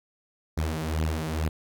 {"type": "beating tone pair", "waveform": "sawtooth", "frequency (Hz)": [77.8, 80], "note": ["D#2", "D#2"], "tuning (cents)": [0, 49], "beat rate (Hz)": 2.2, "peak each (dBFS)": -25, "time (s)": [0.57, 1.49], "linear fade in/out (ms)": 10, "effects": []}